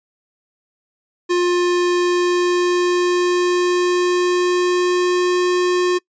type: tone with pitch glide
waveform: square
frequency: 354.2 to 359.1 Hz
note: F4 to F4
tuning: +24 to +48 cents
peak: -15 dBFS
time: 1.29-5.99 s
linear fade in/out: 20 ms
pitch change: +24 cents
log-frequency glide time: 1.93-5.46 s
effects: noise-tail reverb RT60 0.1 s tail -25 dB re dry + resampled to 16000 Hz